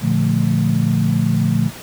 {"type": "chord", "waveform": "sine", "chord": "Bb major seventh", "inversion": "none", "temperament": "equal", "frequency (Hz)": [116.54, 146.83, 174.61, 220], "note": ["Bb2", "D3", "F3", "A3"], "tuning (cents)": [0, 0, 0, 0], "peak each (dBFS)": -19, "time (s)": [0.01, 1.71], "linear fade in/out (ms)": 50, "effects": ["pink hiss -35 dBFS RMS until 1.82 s", "high-pass 60 Hz 12 dB/octave"]}